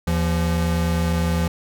square tone pair together, 80.15 / 170.2 Hz, E2 / F3, -48 / -44 cents, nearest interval octave + minor second, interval 1304 cents, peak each -22 dBFS, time 0.07-1.48 s, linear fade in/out 5 ms, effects none

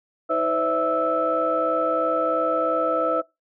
sine tone cluster, 319.2 / 510 / 573 / 653 / 1314 Hz, D#4 / C5 / D5 / E5 / E6, +44 / -44 / -43 / -17 / -6 cents, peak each -29 / -25 / -30 / -24 / -23 dBFS, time 0.29-3.22 s, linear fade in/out 20 ms, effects noise-tail reverb RT60 0.2 s tail -21 dB re dry + tanh soft clip ceiling -10 dBFS

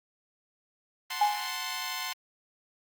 10% pulse chord, F# diminished, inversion none, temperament equal, 740 / 880 / 1046.5 Hz, F#5 / A5 / C6, 0 / 0 / 0 cents, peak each -31 / -31 / -26 dBFS, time 1.1-2.13 s, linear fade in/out 5 ms
sine tone with exponential decay, 830.6 Hz, G#5, in tune, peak -18 dBFS, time 1.21-1.58 s, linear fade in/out 5 ms, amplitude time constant 79 ms
effects Opus 24 kbps

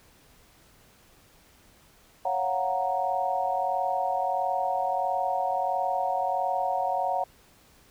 sine chord, Gb major seventh, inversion second, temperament equal, 554.4 / 698.5 / 740 / 932.3 Hz, Db5 / F5 / Gb5 / Bb5, 0 / 0 / 0 / 0 cents, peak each -32 / -32 / -27 / -31 dBFS, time 2.25-7.24 s, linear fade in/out 5 ms, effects pink hiss -58 dBFS RMS until 7.9 s

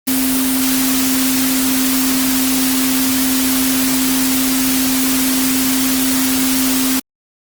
sine tone in noise, 261.6 Hz, C4, in tune, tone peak -15 dBFS, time 0.07-7 s, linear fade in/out 10 ms, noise white, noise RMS -18 dBFS, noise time 0.07-7 s, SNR 0 dB, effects Opus 24 kbps

